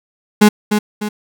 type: tone with echo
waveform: 35% pulse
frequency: 210 Hz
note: G#3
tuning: 19 cents sharp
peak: -3 dBFS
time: 0.41-0.49 s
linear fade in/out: 10 ms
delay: 300 ms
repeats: 2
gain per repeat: -7 dB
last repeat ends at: 1.09 s
effects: none